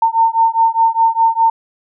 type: beating tone pair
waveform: sine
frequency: 905 / 909.9 Hz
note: A5 / A#5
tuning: +48 / -42 cents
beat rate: 4.9 Hz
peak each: -13 dBFS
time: 0.02-1.5 s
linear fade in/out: 5 ms
effects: none